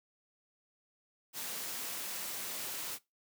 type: noise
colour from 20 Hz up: white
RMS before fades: -40 dBFS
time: 1.33-2.99 s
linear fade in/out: 50 ms
effects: noise-tail reverb RT60 0.2 s tail -20 dB re dry + high-pass 150 Hz 12 dB/octave